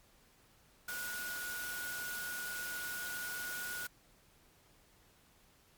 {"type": "tone in noise", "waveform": "sine", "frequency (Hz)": 1454, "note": "F#6", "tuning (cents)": -31, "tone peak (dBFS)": -40, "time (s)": [0.88, 3.87], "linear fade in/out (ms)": 5, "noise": "white", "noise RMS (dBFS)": -44, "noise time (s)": [0.88, 3.87], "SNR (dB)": 1, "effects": ["pink hiss -66 dBFS RMS until 5.77 s", "MP3 96 kbps"]}